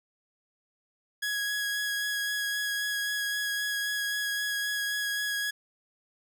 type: tone with vibrato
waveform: sawtooth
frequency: 1665 Hz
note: G#6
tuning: 4 cents sharp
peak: -25 dBFS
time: 1.22-5.51 s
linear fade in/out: 10 ms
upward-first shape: sine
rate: 3.8 Hz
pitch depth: 12 cents each way
effects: none